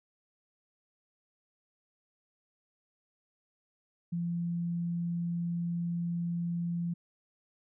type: tone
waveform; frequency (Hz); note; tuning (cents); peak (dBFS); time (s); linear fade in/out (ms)
sine; 171.4; F3; -32; -30; 4.12-6.94; 10
effects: none